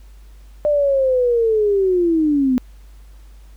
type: linear sweep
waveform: sine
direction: down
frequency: 600 to 246.9 Hz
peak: -13 dBFS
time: 0.65-2.58 s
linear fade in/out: 0 ms
effects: added 50 Hz sine -39 dBFS peak until 3.56 s + pink hiss -56 dBFS RMS until 3.56 s